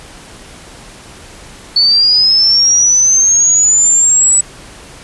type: linear sweep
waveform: sine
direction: up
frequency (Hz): 4435 to 7900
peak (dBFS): -6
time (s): 1.76-4.41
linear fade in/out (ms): 5
effects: pink hiss -35 dBFS RMS until 5.03 s + resampled to 24000 Hz